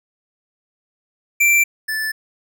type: tone pair in turn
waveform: square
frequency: 2349 / 1750.5 Hz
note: D7 / A6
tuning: 0 / -9 cents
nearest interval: perfect fourth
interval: 509 cents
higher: first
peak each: -12 / -21 dBFS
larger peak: first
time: 1.4-1.64 / 1.88-2.12 s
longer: neither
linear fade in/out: 10 ms
effects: none